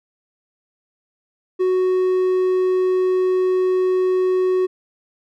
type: tone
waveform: triangle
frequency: 370 Hz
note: F#4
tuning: in tune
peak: -13 dBFS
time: 1.59-4.67 s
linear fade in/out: 20 ms
effects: none